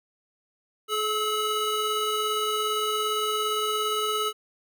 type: tone cluster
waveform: square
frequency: 426.2 / 1296 / 2941 Hz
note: G#4 / E6 / F#7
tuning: +45 / -30 / -11 cents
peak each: -30 / -28 / -32 dBFS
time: 0.88-4.33 s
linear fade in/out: 50 ms
effects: none